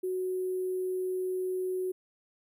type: tone with sample-and-hold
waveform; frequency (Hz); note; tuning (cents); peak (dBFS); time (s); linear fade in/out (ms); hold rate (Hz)
sine; 370; F#4; 0; -29; 0.03-1.92; 10; 11025
effects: none

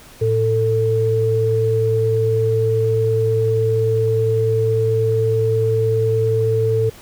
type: tone pair together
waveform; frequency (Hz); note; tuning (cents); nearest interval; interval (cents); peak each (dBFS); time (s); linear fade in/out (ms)
sine; 111.4 / 445.1; A2 / A4; +22 / +20; 2 octaves; 2398; -18 / -16; 0.21-6.9; 10
effects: pink hiss -43 dBFS RMS until 7.01 s

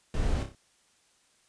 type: noise with echo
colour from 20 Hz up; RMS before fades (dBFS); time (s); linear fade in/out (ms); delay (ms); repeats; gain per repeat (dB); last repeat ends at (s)
brown; -27; 0.14-0.43; 2; 30; 4; -6; 0.55
effects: white hiss -66 dBFS RMS until 1.48 s + resampled to 22050 Hz

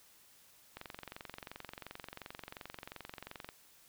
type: click train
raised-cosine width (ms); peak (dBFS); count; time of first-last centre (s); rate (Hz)
0.3; -28; 63; 0.77-3.489; 22.8
effects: white hiss -63 dBFS RMS until 3.88 s

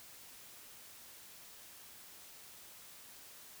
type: silence
effects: white hiss -55 dBFS RMS until 3.6 s

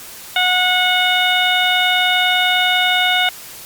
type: harmonic tone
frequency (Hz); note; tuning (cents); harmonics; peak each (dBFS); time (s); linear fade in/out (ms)
730; F#5; -24; 1 / 2 / 3 / 4 / 5; -19 / -19 / -19 / -19 / -19; 0.36-3.29; 2
effects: white hiss -35 dBFS RMS until 3.65 s + Opus 48 kbps

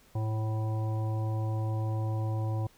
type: harmonic tone with a mistuned harmonic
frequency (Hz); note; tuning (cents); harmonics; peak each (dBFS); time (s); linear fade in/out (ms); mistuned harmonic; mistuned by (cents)
109.1; A2; -14; 1 / 3 / 5 / 7 / 9; -28 / -41 / -43 / -44 / -46; 0.15-2.67; 5; 3; +31
effects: pink hiss -61 dBFS RMS until 2.77 s

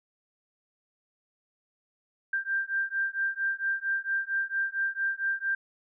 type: beating tone pair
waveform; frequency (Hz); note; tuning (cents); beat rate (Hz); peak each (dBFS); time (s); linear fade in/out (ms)
sine; 1580 / 1584.4; G6 / G6; +13 / +18; 4.4; -30; 2.33-5.55; 5
effects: none

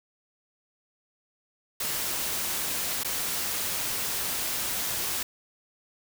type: noise with dropouts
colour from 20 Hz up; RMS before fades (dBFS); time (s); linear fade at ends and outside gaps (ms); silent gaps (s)
white; -30; 1.8-5.23; 5; 3.035-3.046
effects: none

